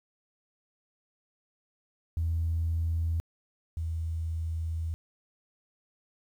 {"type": "tone pair in turn", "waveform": "sine", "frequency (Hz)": [82.41, 81.56], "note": ["E2", "E2"], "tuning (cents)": [0, -18], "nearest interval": "unison", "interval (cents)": 18, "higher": "first", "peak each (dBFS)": [-25, -29], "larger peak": "first", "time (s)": [[2.17, 3.2], [3.77, 4.94]], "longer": "second", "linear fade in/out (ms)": 0, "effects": ["tanh soft clip ceiling -21 dBFS", "10-bit"]}